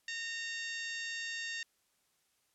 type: harmonic tone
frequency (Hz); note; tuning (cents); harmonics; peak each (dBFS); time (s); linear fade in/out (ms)
919; A#5; -25; 2 / 3 / 4 / 5 / 6 / 7 / 8; -40 / -44 / -46 / -48 / -50 / -51 / -52; 0.08-1.63; 2
effects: white hiss -75 dBFS RMS until 2.54 s + low-pass 12000 Hz 12 dB/octave